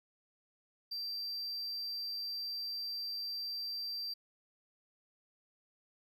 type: tone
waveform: triangle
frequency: 4699 Hz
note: D8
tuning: in tune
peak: -36 dBFS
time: 0.91-4.14 s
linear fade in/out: 10 ms
effects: 13-bit